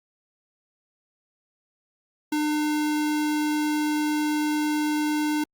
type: tone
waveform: square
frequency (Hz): 301.5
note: D4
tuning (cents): +46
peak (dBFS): -23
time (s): 2.32-5.44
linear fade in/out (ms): 5
effects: Opus 48 kbps